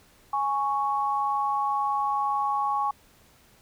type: tone pair together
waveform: sine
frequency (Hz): 830.6 / 1108.7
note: G#5 / C#6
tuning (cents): 0 / 0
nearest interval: perfect fourth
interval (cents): 500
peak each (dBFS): -26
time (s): 0.33-2.91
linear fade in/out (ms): 5
effects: pink hiss -58 dBFS RMS until 3.61 s